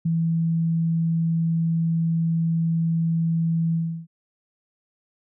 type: tone with ADSR envelope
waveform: sine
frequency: 164.81 Hz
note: E3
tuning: in tune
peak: -17 dBFS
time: 0.05-4.07 s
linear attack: 10 ms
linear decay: 4 ms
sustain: -2 dB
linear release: 330 ms
effects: none